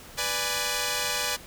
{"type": "chord", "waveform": "5% pulse", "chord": "G# diminished", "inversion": "first", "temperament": "equal", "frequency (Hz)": [493.9, 587.3, 830.6], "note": ["B4", "D5", "G#5"], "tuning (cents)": [0, 0, 0], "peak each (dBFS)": -19, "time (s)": [0.17, 1.37], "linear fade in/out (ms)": 20, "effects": ["pink hiss -46 dBFS RMS until 1.46 s"]}